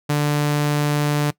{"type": "tone", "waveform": "sawtooth", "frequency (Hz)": 147.3, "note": "D3", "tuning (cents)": 6, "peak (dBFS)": -13, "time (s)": [0.09, 1.31], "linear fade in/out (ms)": 10, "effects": ["noise-tail reverb RT60 0.1 s tail -20 dB re dry"]}